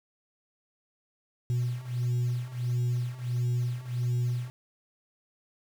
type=beating tone pair; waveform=sine; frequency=121.4 / 122.9 Hz; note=B2 / B2; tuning=-29 / -8 cents; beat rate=1.5 Hz; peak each=-29 / -27 dBFS; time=1.5-4.5 s; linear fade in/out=0 ms; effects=tanh soft clip ceiling -23 dBFS + 8-bit